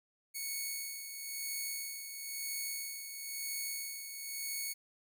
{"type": "tone with tremolo", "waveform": "5% pulse", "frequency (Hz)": 2217, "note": "C#7", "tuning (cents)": 0, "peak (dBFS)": -26, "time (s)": [0.34, 4.74], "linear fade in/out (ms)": 20, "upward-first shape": "sine", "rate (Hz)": 1, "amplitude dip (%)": 55, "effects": []}